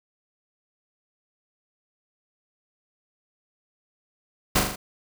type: noise with echo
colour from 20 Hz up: pink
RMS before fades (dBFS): -19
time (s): 4.55-4.6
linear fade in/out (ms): 10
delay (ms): 40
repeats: 4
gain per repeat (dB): -4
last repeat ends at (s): 4.76
effects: none